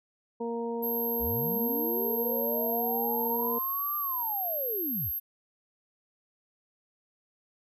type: harmonic tone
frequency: 233.1 Hz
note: A#3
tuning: in tune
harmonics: 1 / 2 / 3 / 4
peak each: -35 / -32 / -45 / -39 dBFS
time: 0.4-3.59 s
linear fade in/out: 10 ms
type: tone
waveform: sine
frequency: 12544 Hz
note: G9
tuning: in tune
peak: -30 dBFS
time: 0.82-5.2 s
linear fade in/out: 20 ms
type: linear two-way sweep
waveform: sine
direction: up then down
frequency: 47.02 to 1196 to 47.02 Hz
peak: -33 dBFS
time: 1.19-5.12 s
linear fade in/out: 50 ms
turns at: 3.97 s
effects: none